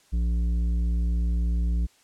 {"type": "tone with tanh clipping", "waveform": "sine", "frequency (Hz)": 58.27, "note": "A#1", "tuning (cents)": 0, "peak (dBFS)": -23, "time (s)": [0.12, 1.87], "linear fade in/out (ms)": 20, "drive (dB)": 9, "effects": ["white hiss -60 dBFS RMS until 2.03 s", "low-pass 9000 Hz 12 dB/octave"]}